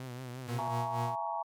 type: tone with vibrato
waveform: sawtooth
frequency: 126.1 Hz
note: B2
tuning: 36 cents sharp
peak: -36 dBFS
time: 0-0.68 s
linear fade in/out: 2 ms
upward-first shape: triangle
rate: 5.7 Hz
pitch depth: 85 cents each way
type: tone with tremolo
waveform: 40% pulse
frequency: 119 Hz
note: A#2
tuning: 36 cents sharp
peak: -31 dBFS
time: 0.47-1.16 s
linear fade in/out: 20 ms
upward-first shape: sine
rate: 4.1 Hz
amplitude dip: 75%
type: chord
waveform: sine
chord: A# half-diminished seventh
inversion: second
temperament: just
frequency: 671.3 / 839.1 / 932.3 / 1118.8 Hz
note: E5 / G#5 / A#5 / C#6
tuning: +31 / +18 / 0 / +16 cents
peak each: -39 / -37 / -36 / -41 dBFS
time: 0.58-1.43 s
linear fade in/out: 10 ms
effects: MP3 96 kbps